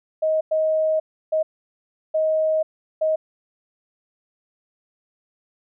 sine tone bursts at uneven times, 629 Hz, D#5, 19 cents sharp, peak -17 dBFS, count 5, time 0.22-0.41 / 0.51-1 / 1.32-1.43 / 2.14-2.63 / 3.01-3.16 s, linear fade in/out 10 ms, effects none

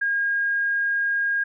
sine tone, 1625 Hz, G#6, 38 cents flat, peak -20 dBFS, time 0.01-1.44 s, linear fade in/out 10 ms, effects none

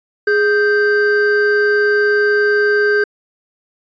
triangle tone pair together, 415.3 / 1568 Hz, G#4 / G6, 0 / 0 cents, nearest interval octave + major seventh, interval 2300 cents, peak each -11 / -13 dBFS, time 0.27-3.04 s, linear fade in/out 5 ms, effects resampled to 16000 Hz

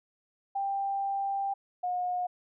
sine tone pair in turn, 790 / 720.5 Hz, G5 / F#5, +13 / -46 cents, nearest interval major second, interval 159 cents, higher first, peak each -28 dBFS, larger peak neither, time 0.55-1.54 / 1.83-2.27 s, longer first, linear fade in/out 10 ms, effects none

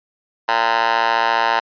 10% pulse tone with high-pass filter, 114.6 Hz, A#2, 29 cents flat, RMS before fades -17 dBFS, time 0.48-1.6 s, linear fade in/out 10 ms, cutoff 990 Hz, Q 5.6, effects resampled to 11025 Hz

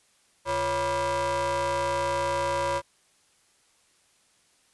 40% pulse ring-modulated tone, 210 Hz, G#3, 19 cents sharp, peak -21 dBFS, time 0.45-2.82 s, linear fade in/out 50 ms, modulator 765 Hz, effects white hiss -64 dBFS RMS until 4.73 s + resampled to 24000 Hz

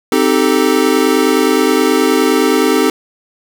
square chord, A half-diminished seventh, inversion first, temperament equal with one note detuned, 261.6 / 311.1 / 390.4 / 440 Hz, C4 / Eb4 / G4 / A4, 0 / 0 / -7 / 0 cents, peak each -16 dBFS, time 0.12-2.9 s, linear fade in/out 2 ms, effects none

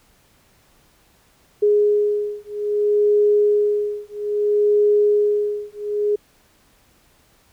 sine beating tone pair, 415.3 / 415.91 Hz, G#4 / G#4, 0 / +3 cents, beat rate 0.61 Hz, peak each -18 dBFS, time 1.62-6.16 s, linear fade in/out 10 ms, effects pink hiss -57 dBFS RMS until 7.52 s

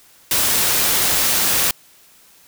white noise, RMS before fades -17 dBFS, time 0.31-1.71 s, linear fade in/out 2 ms, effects white hiss -50 dBFS RMS until 2.47 s

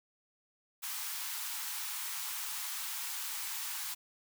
white high-pass noise, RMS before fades -39 dBFS, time 0.82-3.95 s, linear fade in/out 20 ms, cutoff 800 Hz, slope 96 dB/octave, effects none

